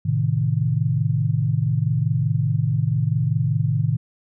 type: chord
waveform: sine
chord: A diminished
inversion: none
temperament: equal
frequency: 110 / 130.81 / 155.56 Hz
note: A2 / C3 / Eb3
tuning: 0 / 0 / 0 cents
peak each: -22 dBFS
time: 0.05-3.97 s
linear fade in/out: 10 ms
effects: none